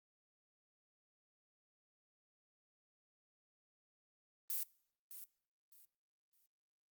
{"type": "noise with echo", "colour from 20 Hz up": "violet", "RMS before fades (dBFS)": -39, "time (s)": [4.5, 4.63], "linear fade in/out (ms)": 0, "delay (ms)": 610, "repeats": 3, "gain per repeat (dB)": -12, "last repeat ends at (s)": 6.46, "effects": ["noise-tail reverb RT60 0.6 s tail -24 dB re dry", "Opus 32 kbps"]}